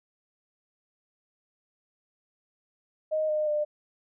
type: tone with pitch steps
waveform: sine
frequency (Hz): 622.3 / 610.6 / 599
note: D#5 / D#5 / D5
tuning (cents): 0 / -33 / +34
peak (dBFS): -24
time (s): 3.11-3.65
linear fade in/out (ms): 20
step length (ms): 180
effects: none